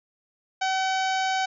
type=harmonic tone with a mistuned harmonic; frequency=760 Hz; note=F#5; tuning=46 cents sharp; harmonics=1 / 2 / 3 / 4 / 5 / 6 / 7 / 8 / 9; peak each=-24 / -30 / -34 / -36 / -38 / -40 / -41 / -42 / -43 dBFS; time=0.61-1.46 s; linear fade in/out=10 ms; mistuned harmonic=8; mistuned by=+18 cents; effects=none